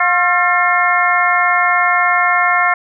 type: harmonic tone with a mistuned harmonic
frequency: 356.7 Hz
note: F4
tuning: 37 cents sharp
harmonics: 2 / 3 / 4 / 5 / 6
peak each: -17 / -17 / -17 / -17 / -17 dBFS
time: 0-2.74 s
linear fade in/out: 5 ms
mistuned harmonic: 4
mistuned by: -66 cents
effects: none